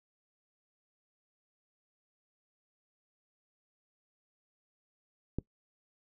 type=click; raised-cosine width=3 ms; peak=-19 dBFS; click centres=5.386 s; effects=noise-tail reverb RT60 0.1 s tail -22 dB re dry